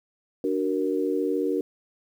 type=chord; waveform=sine; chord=D augmented; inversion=none; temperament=equal with one note detuned; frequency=293.7 / 372.4 / 466.2 Hz; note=D4 / F#4 / A#4; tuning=0 / +11 / 0 cents; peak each=-27 dBFS; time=0.44-1.61 s; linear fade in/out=2 ms; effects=9-bit